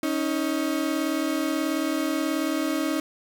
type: tone pair together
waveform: 35% pulse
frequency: 276.6 / 315.1 Hz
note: C#4 / D#4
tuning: -4 / +22 cents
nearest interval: major second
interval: 226 cents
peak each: -26 / -24 dBFS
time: 0.03-3 s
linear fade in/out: 2 ms
effects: 9-bit